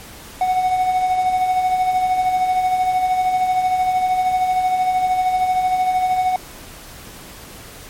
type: tone with tremolo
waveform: triangle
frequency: 740 Hz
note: F#5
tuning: in tune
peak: -11 dBFS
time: 0.41-6.36 s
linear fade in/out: 2 ms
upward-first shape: sine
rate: 13 Hz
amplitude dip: 45%
effects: pink hiss -38 dBFS RMS until 7.89 s + MP3 64 kbps